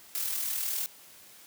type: noise with amplitude modulation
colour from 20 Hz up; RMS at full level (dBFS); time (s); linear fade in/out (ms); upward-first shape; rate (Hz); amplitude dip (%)
blue; -30; 0.15-0.86; 0; sine; 39.7; 45
effects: white hiss -53 dBFS RMS until 1.46 s + high-pass 80 Hz 12 dB/octave